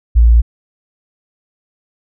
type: tone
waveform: sine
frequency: 57.7 Hz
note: A#1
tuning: 17 cents flat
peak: -4 dBFS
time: 0.15-0.42 s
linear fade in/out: 20 ms
effects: none